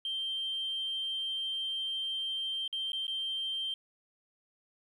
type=tone with dropouts; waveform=sine; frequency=3147 Hz; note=G7; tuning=6 cents sharp; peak=-31 dBFS; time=0.05-3.74 s; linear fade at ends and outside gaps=2 ms; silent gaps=2.678-2.727 / 2.92-2.931 / 3.068-3.079 s; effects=tanh soft clip ceiling -28 dBFS + 11-bit